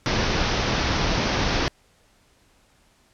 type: low-pass noise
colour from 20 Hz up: pink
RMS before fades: -23 dBFS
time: 0.06-1.68 s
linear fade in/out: 0 ms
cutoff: 6000 Hz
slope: 96 dB/octave
effects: pink hiss -60 dBFS RMS until 3.13 s + low-pass 10000 Hz 12 dB/octave